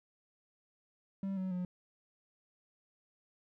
triangle tone with pitch steps, 194.6 / 187.32 / 180.31 Hz, G3 / F#3 / F#3, -12 / +22 / -44 cents, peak -32 dBFS, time 1.23-1.65 s, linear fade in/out 2 ms, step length 140 ms, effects none

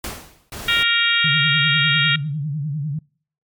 pink noise with exponential decay, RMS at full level -25 dBFS, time 0.04-0.5 s, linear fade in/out 2 ms, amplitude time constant 100 ms
pink noise, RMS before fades -32 dBFS, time 0.52-0.83 s, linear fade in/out 2 ms
harmonic tone, 466.2 Hz, A#4, in tune, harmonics 3 / 4 / 5 / 6 / 7 / 8, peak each -22 / -22 / -22 / -22 / -22 / -22 dBFS, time 0.68-2.16 s, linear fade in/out 5 ms
sine tone with vibrato, 147.4 Hz, D3, 7 cents sharp, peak -21 dBFS, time 1.24-2.99 s, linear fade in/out 5 ms, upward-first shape triangle, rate 10 Hz, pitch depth 160 cents each way
effects noise-tail reverb RT60 0.5 s tail -26 dB re dry + MP3 96 kbps

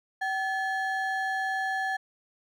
triangle ring-modulated tone, 1244.5 Hz, D#6, in tune, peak -22 dBFS, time 0.21-1.97 s, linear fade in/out 10 ms, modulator 479 Hz, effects none

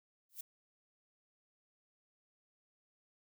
violet noise with exponential growth, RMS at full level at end -39 dBFS, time 0.29-0.41 s, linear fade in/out 5 ms, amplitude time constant 24 ms, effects none

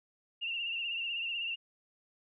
sine tone with vibrato, 2762 Hz, F7, 20 cents flat, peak -33 dBFS, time 0.41-1.56 s, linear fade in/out 20 ms, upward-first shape sine, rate 16 Hz, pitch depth 57 cents each way, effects none

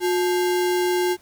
sine tone with sample-and-hold, 359.4 Hz, F4, 50 cents sharp, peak -18 dBFS, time 0-1.17 s, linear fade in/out 50 ms, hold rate 1225 Hz, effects pink hiss -55 dBFS RMS until 1.21 s

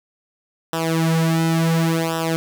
sawtooth tone with flanger, 163.6 Hz, E3, 13 cents flat, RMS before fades -19 dBFS, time 0.73-2.36 s, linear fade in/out 0 ms, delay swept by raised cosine 0.45 to 4.35 ms, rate 0.7 Hz, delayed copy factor -0.9, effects none

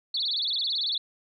sine tone with vibrato, 3912 Hz, B7, 17 cents flat, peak -25 dBFS, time 0.14-0.98 s, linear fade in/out 5 ms, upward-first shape sine, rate 18 Hz, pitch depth 250 cents each way, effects none

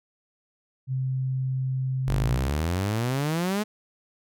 sine tone, 130.81 Hz, C3, in tune, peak -24 dBFS, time 0.87-2.51 s, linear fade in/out 50 ms
sawtooth exponential sweep, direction up, 46.25 to 217.2 Hz, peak -20 dBFS, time 2.07-3.64 s, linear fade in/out 20 ms
effects none

